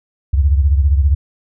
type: beating tone pair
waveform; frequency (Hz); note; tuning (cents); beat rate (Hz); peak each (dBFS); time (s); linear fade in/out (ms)
sine; 69.3 / 84.3; C#2 / E2; 0 / +39; 15; -10 / -17; 0.33-1.15; 10
effects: none